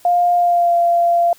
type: tone with pitch glide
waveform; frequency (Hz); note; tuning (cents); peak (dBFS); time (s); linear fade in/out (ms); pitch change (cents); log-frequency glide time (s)
sine; 704 to 688.7; F5 to F5; +14 to -24; -11; 0.05-1.33; 2; -38; 0.35-0.75
effects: white hiss -48 dBFS RMS until 1.38 s